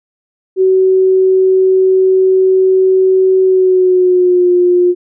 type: tone with pitch glide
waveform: sine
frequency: 376.8 to 356.3 Hz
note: F#4 to F4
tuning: +32 to +35 cents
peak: -6 dBFS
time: 0.56-4.95 s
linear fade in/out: 50 ms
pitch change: -97 cents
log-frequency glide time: 3.42-4.51 s
effects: none